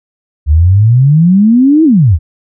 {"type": "exponential two-way sweep", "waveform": "sine", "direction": "up then down", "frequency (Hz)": [71, 330, 71], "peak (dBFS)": -3, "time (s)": [0.46, 2.19], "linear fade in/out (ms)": 50, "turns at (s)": 1.84, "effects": []}